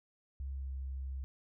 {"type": "tone with pitch glide", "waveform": "sine", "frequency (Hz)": [67.6, 66.52], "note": ["C#2", "C2"], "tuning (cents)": [-43, 29], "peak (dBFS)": -37, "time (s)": [0.4, 1.24], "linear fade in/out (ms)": 0, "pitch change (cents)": -28, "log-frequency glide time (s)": [0.53, 0.71], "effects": []}